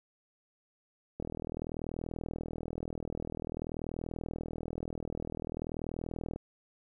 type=click train; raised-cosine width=2 ms; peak=-24 dBFS; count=210; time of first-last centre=1.2-6.36 s; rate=40.5 Hz; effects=11-bit